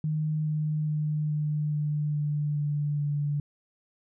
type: tone with pitch steps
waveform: sine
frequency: 154.2 / 152.96 / 151.73 / 150.5 / 149.29 / 148.09 / 146.9 / 145.71 Hz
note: D#3 / D#3 / D#3 / D3 / D3 / D3 / D3 / D3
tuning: -15 / -29 / -43 / +43 / +29 / +15 / +1 / -13 cents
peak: -25 dBFS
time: 0.04-3.4 s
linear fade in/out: 2 ms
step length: 420 ms
effects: none